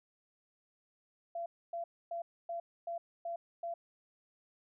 sine tone bursts, 681 Hz, F5, 44 cents flat, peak -36 dBFS, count 7, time 1.35-3.74 s, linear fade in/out 5 ms, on 110 ms, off 270 ms, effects none

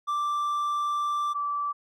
triangle / sine tone pair in turn, 1174.7 / 1161.2 Hz, D6 / D6, 0 / -20 cents, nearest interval unison, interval 20 cents, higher first, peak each -23 / -26 dBFS, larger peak first, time 0.07-1.34 / 1.34-1.73 s, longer first, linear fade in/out 20 ms, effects none

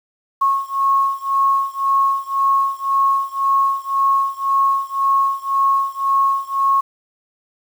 sine beating tone pair, 1093 / 1094.9 Hz, C#6 / C#6, -25 / -22 cents, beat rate 1.9 Hz, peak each -17 / -18 dBFS, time 0.41-6.81 s, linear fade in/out 10 ms, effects 7-bit

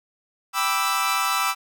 sawtooth chord, E minor seventh, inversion first, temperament equal, 784 / 987.8 / 1174.7 / 1318.5 Hz, G5 / B5 / D6 / E6, 0 / 0 / 0 / 0 cents, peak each -26 / -24 / -23 / -20 dBFS, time 0.53-1.55 s, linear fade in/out 50 ms, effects none

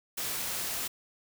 white noise, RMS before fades -34 dBFS, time 0.17-0.88 s, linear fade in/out 10 ms, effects none

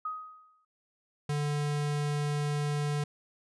sine tone with exponential decay, 1255 Hz, D#6, 15 cents sharp, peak -30 dBFS, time 0.05-0.65 s, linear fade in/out 5 ms, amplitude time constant 130 ms
square tone, 146.83 Hz, D3, in tune, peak -29 dBFS, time 1.29-3.04 s, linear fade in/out 5 ms
effects resampled to 24000 Hz

